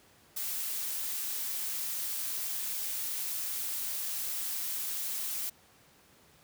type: noise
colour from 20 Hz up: blue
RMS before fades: -35 dBFS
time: 0.36-5.5 s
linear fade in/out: 10 ms
effects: pink hiss -61 dBFS RMS until 6.43 s + high-pass 80 Hz 12 dB/octave